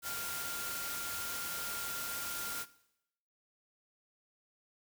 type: tone in noise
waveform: sine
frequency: 1396.9 Hz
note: F6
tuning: in tune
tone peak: -43 dBFS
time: 0.02-2.66 s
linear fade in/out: 50 ms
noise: white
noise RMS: -40 dBFS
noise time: 0.02-2.66 s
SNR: -6 dB
effects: noise-tail reverb RT60 0.8 s tail -18 dB re dry